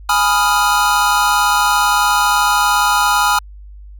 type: chord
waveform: square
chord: F half-diminished seventh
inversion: first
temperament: equal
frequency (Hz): 830.6 / 987.8 / 1244.5 / 1396.9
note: Ab5 / Cb6 / Eb6 / F6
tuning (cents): 0 / 0 / 0 / 0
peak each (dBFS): -18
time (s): 0.09-3.39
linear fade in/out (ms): 5
effects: added 50 Hz sine -33 dBFS peak until 3.99 s